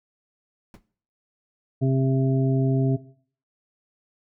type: noise with exponential decay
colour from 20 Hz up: brown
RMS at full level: -36 dBFS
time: 0.74-0.82 s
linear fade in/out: 1 ms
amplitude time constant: 17 ms
type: harmonic tone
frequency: 133 Hz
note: C3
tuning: 29 cents sharp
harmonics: 1 / 2 / 3 / 5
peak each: -19 / -25 / -29 / -33 dBFS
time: 1.81-2.97 s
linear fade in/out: 20 ms
effects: noise-tail reverb RT60 0.5 s tail -17 dB re dry